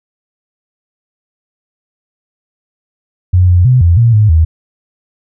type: tone with pitch steps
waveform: sine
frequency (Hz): 90.7 / 88.9 / 126.8 / 85.7 / 116.9 / 106.6 / 80.2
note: F#2 / F2 / B2 / F2 / A#2 / G#2 / E2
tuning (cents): -34 / +31 / +46 / -32 / +5 / +46 / -47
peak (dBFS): -4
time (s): 3.33-4.45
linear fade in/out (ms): 10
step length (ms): 160
effects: none